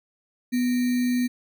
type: tone with sample-and-hold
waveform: sine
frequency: 246.9 Hz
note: B3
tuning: in tune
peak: -20 dBFS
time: 0.52-1.28 s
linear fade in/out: 20 ms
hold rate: 2100 Hz
effects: none